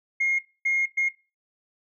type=tone bursts at uneven times; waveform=sine; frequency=2142 Hz; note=C7; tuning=40 cents sharp; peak=-19 dBFS; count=3; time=0.2-0.39 / 0.65-0.86 / 0.97-1.09 s; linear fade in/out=10 ms; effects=noise-tail reverb RT60 0.3 s tail -19 dB re dry + tanh soft clip ceiling -17 dBFS